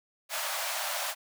pink high-pass noise, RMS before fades -33 dBFS, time 0.29-1.15 s, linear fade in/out 50 ms, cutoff 570 Hz, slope 96 dB/octave, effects none

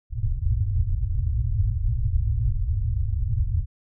white low-pass noise, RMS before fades -23 dBFS, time 0.1-3.66 s, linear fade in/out 50 ms, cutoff 120 Hz, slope 96 dB/octave, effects none

